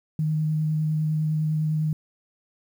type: tone with vibrato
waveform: sine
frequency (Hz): 155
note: D#3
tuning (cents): -6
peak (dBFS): -21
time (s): 0.19-1.93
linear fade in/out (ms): 2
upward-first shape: triangle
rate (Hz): 9.9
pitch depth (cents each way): 16
effects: 9-bit